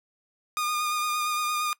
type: tone with vibrato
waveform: sawtooth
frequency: 1220 Hz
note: D#6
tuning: 34 cents flat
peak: -22 dBFS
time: 0.57-1.73 s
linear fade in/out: 0 ms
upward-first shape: sine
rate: 8.7 Hz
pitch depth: 19 cents each way
effects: noise-tail reverb RT60 0.1 s tail -20 dB re dry